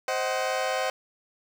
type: chord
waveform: sawtooth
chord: C diminished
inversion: none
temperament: just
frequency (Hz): 523.3 / 627.9 / 753.5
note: C5 / Eb5 / Gb5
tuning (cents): 0 / +16 / +31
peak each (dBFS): -25 / -27 / -26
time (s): 0.08-0.9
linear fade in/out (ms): 2
effects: low-pass 7000 Hz 12 dB/octave + 8-bit